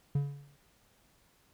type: tone with exponential decay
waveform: triangle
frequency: 141.8 Hz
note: C#3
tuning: 40 cents sharp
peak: -22 dBFS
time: 0.15-0.57 s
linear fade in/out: 5 ms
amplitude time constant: 90 ms
effects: pink hiss -67 dBFS RMS until 1.53 s